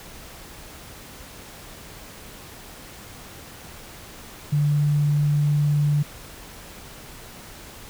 sine tone, 146.83 Hz, D3, in tune, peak -17 dBFS, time 4.52-6.03 s, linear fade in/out 10 ms, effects pink hiss -42 dBFS RMS until 7.89 s

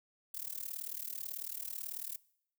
violet noise with amplitude modulation, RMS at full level -38 dBFS, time 0.34-2.16 s, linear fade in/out 5 ms, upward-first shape sine, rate 38.2 Hz, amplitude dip 95%, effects noise-tail reverb RT60 0.7 s tail -22 dB re dry

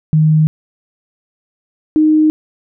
sine tone pair in turn, 155.56 / 309.3 Hz, D#3 / D#4, 0 / -10 cents, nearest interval octave, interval 1190 cents, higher second, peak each -7 dBFS, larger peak neither, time 0.13-0.47 / 1.96-2.3 s, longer neither, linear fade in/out 0 ms, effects none

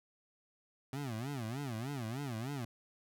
25% pulse tone with vibrato, 125.9 Hz, B2, 34 cents sharp, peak -34 dBFS, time 0.93-2.65 s, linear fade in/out 2 ms, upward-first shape sine, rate 3.3 Hz, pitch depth 250 cents each way, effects none

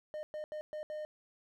triangle tone bursts at uneven times, 610 Hz, D#5, 34 cents flat, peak -36 dBFS, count 5, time 0.14-0.23 / 0.34-0.44 / 0.52-0.61 / 0.73-0.83 / 0.9-1.05 s, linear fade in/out 0 ms, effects none

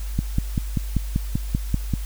click train, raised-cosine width 5 ms, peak -8 dBFS, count 10, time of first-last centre 0.19-1.938 s, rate 5.15 Hz, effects added 50 Hz sine -26 dBFS peak until 2.05 s + white hiss -43 dBFS RMS until 2.05 s

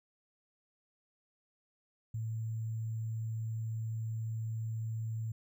sine tone with sample-and-hold, 111.8 Hz, A2, 28 cents sharp, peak -34 dBFS, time 2.14-5.32 s, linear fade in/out 5 ms, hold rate 7350 Hz, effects none

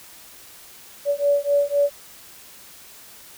sine beating tone pair, 570 / 573.9 Hz, C#5 / D5, +48 / -40 cents, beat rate 3.9 Hz, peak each -20 dBFS, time 1.05-1.9 s, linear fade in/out 50 ms, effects white hiss -45 dBFS RMS until 3.37 s

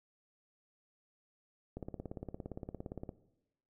click train, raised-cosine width 2 ms, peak -28 dBFS, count 24, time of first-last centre 1.77-3.092 s, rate 17.4 Hz, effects noise-tail reverb RT60 0.9 s tail -17 dB re dry

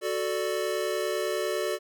square chord, D major, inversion first, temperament equal, 370 / 440 / 587.3 Hz, F#4 / A4 / D5, 0 / 0 / 0 cents, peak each -32 dBFS, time 0.01-1.79 s, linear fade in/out 50 ms, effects none

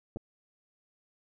clicks, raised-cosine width 2 ms, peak -25 dBFS, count 2, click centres 0.161 / 0.17 s, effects none

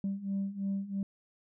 sine beating tone pair, 194.7 / 197.7 Hz, G3 / G3, -12 / +15 cents, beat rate 3 Hz, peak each -35 / -32 dBFS, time 0.04-1.03 s, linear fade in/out 2 ms, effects tanh soft clip ceiling -27 dBFS

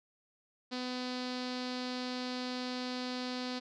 sawtooth tone with low-pass filter, 251.2 Hz, B3, 30 cents sharp, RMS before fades -38 dBFS, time 0.71-3.6 s, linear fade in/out 20 ms, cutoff 4500 Hz, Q 4.4, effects none

